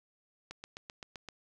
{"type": "click train", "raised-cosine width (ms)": 0.2, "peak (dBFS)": -26, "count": 7, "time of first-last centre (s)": [0.51, 1.287], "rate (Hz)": 7.72, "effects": []}